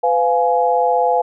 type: chord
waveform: sine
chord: F diminished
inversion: second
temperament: just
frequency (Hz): 502.9 / 698.5 / 838.1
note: Cb5 / F5 / Ab5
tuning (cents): +31 / 0 / +16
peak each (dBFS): -17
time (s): 0.03-1.22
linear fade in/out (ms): 10
effects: none